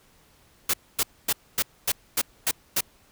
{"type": "noise bursts", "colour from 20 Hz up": "white", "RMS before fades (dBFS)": -23, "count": 8, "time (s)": [0.69, 2.808], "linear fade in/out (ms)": 5, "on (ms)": 46, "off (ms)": 250, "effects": ["pink hiss -59 dBFS RMS until 3.11 s"]}